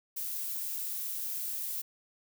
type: noise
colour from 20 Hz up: violet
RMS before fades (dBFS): -36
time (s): 0.16-1.82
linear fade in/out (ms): 10
effects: none